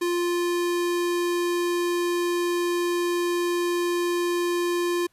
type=tone; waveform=square; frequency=349.2 Hz; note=F4; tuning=in tune; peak=-23 dBFS; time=0.01-5.07 s; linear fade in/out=10 ms; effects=pink hiss -66 dBFS RMS until 5.12 s + resampled to 32000 Hz